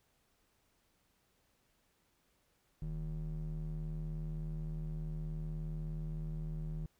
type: ring-modulated tone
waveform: triangle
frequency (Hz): 98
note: G2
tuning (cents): 0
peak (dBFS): -32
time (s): 2.82-6.86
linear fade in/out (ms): 0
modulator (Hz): 58.3
effects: pink hiss -75 dBFS RMS until 6.99 s